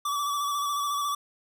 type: tone with vibrato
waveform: square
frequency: 1153 Hz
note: D6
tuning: 32 cents flat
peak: -27 dBFS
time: 0.05-1.15 s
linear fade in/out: 5 ms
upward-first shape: square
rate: 14 Hz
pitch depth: 29 cents each way
effects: none